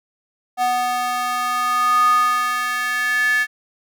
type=tone with high-pass filter sweep; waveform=square; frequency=246.9 Hz; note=B3; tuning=in tune; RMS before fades=-19 dBFS; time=0.57-3.47 s; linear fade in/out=50 ms; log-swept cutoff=820 to 1800 Hz; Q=8.9; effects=none